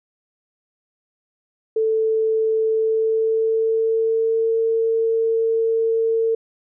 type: tone with pitch glide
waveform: sine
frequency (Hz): 441.7 to 451.8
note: A4 to A4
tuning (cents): +7 to +46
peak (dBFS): -16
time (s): 1.76-6.35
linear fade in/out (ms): 5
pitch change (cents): +39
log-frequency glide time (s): 2.71-4.56
effects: none